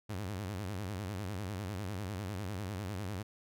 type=tone with vibrato; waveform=sawtooth; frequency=98 Hz; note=G2; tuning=in tune; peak=-33 dBFS; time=0.09-3.23 s; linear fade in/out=10 ms; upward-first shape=sine; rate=10 Hz; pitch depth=180 cents each way; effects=none